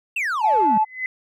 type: exponential sweep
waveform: triangle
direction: down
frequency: 2794 to 190.8 Hz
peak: -19 dBFS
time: 0.16-0.78 s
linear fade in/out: 5 ms
type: tone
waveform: sine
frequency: 866 Hz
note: A5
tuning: 28 cents flat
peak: -14 dBFS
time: 0.41-0.85 s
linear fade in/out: 20 ms
type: tone with exponential growth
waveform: sine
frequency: 2029 Hz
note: B6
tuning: 46 cents sharp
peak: -19 dBFS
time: 0.78-1.06 s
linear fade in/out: 1 ms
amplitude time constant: 59 ms
effects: tanh soft clip ceiling -8 dBFS